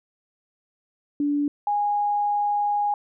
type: tone pair in turn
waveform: sine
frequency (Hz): 289.8 / 824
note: D4 / G#5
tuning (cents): -23 / -14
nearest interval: octave + tritone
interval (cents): 1809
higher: second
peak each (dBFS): -20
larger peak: neither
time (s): 1.2-1.48 / 1.67-2.94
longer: second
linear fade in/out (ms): 2
effects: none